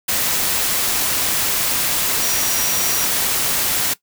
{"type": "tone in noise", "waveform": "sine", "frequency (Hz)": 5770, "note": "F#8", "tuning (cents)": -44, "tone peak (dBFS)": -23, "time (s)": [2.21, 3.06], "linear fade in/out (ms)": 10, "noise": "white", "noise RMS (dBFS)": -19, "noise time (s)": [0.08, 3.94], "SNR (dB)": -7, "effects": ["noise-tail reverb RT60 0.1 s tail -18 dB re dry"]}